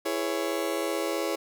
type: chord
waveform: 35% pulse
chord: C# minor seventh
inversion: first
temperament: just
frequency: 332.6 / 415.8 / 498.9 / 554.4 Hz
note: E4 / G#4 / B4 / C#5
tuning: +16 / +2 / +17 / 0 cents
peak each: -30 / -31 / -35 / -30 dBFS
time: 0.05-1.36 s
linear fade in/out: 10 ms
effects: none